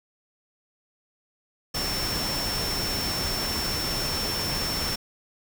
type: tone in noise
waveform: sine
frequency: 5410 Hz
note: E8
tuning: 44 cents sharp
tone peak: -29 dBFS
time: 1.74-4.96 s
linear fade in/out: 10 ms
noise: pink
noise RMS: -30 dBFS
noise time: 1.74-4.96 s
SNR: -2 dB
effects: none